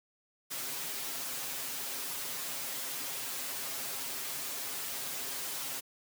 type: noise with comb filter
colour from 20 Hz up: white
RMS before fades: -38 dBFS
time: 0.5-5.81 s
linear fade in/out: 20 ms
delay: 7.4 ms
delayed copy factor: +0.95
effects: high-pass 150 Hz 12 dB/octave